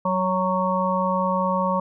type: harmonic tone with a mistuned harmonic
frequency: 185 Hz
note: F#3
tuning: in tune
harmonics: 1 / 3 / 5 / 6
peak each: -25 / -25 / -25 / -25 dBFS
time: 0.05-1.8 s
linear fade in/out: 5 ms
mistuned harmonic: 1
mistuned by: +17 cents
effects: none